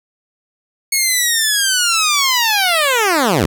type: linear sweep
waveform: 10% pulse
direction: down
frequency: 2200 to 65.8 Hz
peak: -4 dBFS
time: 0.92-3.46 s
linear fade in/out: 5 ms
effects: none